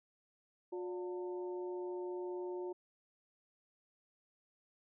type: harmonic tone with a mistuned harmonic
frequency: 179.8 Hz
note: F#3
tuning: 49 cents flat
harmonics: 2 / 3 / 4 / 5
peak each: -39 / -51 / -57 / -51 dBFS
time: 0.72-2.73 s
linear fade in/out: 10 ms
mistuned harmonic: 3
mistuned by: +110 cents
effects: none